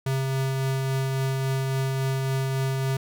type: tone with tremolo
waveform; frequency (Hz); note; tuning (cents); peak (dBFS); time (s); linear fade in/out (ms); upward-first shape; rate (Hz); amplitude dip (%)
square; 133.7; C3; +38; -23; 0.06-2.97; 5; triangle; 3.6; 25
effects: none